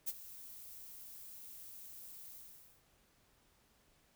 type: noise with ADSR envelope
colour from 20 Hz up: violet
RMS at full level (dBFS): -36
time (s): 0.06-2.83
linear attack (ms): 22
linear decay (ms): 40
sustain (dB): -16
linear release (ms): 540
effects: pink hiss -71 dBFS RMS until 4.15 s